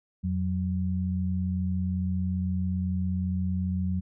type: tone pair together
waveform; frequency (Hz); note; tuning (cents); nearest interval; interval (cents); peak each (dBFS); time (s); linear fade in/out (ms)
sine; 87.31 / 185; F2 / F#3; 0 / 0; octave + minor second; 1300; -28; 0.23-4.01; 20
effects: none